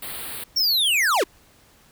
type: band-stop noise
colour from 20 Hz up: white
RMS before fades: -33 dBFS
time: 0.02-0.44 s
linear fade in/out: 5 ms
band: 4600 to 8200 Hz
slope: 96 dB/octave
type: linear sweep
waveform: square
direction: down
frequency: 5588 to 288.1 Hz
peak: -18 dBFS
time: 0.56-1.24 s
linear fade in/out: 10 ms
effects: pink hiss -55 dBFS RMS until 1.91 s